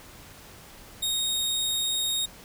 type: tone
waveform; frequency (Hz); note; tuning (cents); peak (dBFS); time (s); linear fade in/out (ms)
sawtooth; 3729; A#7; 0; -22; 1.02-2.26; 10
effects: pink hiss -48 dBFS RMS until 2.44 s